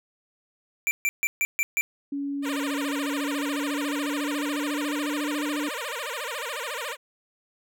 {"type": "tone bursts", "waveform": "square", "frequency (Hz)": 2349, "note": "D7", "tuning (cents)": 0, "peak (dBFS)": -22, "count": 6, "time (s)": [0.87, 1.81], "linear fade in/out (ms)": 0, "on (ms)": 40, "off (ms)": 140}
{"type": "tone with pitch glide", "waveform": "sine", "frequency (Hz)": [281.5, 293.6], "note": ["C#4", "D4"], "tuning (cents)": [27, 0], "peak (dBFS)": -27, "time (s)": [2.12, 5.69], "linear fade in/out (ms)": 5, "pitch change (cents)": 73, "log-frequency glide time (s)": [2.36, 5.37]}
{"type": "tone with vibrato", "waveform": "10% pulse", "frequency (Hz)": 532, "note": "C5", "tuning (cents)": 29, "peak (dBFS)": -22, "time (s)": [2.42, 6.97], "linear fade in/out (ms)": 50, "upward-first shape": "sine", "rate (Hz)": 14, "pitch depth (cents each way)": 260}
{"effects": []}